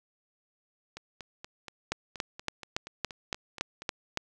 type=two click trains; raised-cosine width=0.2 ms; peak=-24 / -12 dBFS; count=13 / 9; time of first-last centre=0.97-3.82 / 1.92-4.174 s; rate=4.21 / 3.55 Hz; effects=none